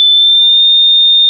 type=tone with pitch glide; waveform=sine; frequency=3520 to 3642 Hz; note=A7 to A#7; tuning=0 to -41 cents; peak=-4 dBFS; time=0-1.29 s; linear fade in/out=0 ms; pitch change=+59 cents; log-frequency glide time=0.11-0.62 s; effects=none